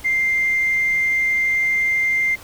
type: tone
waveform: sine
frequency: 2096 Hz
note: C7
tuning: 2 cents sharp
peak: -15 dBFS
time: 0.04-2.36 s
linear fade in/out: 20 ms
effects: tanh soft clip ceiling -11 dBFS + pink hiss -41 dBFS RMS until 2.43 s